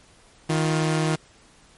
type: tone pair together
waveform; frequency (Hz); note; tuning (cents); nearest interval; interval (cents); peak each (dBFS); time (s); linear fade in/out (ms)
sawtooth; 157 / 351.9; D#3 / F4; +16 / +13; octave + major second; 1397; -17 / -24; 0.49-1.16; 10
effects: pink hiss -54 dBFS RMS until 1.77 s + MP3 48 kbps